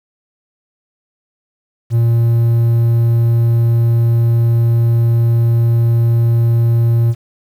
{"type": "tone", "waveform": "triangle", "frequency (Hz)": 116.54, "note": "A#2", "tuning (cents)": 0, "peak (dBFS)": -7, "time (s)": [1.9, 7.15], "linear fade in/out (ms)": 50, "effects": ["7-bit"]}